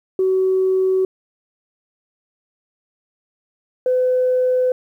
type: tone pair in turn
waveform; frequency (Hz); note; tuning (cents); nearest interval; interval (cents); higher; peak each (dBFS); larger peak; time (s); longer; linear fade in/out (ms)
sine; 376.8 / 506.5; F#4 / B4; +32 / +44; perfect fourth; 512; second; -13; neither; 0.19-1.05 / 3.86-4.72; neither; 2
effects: tanh soft clip ceiling -9 dBFS + 9-bit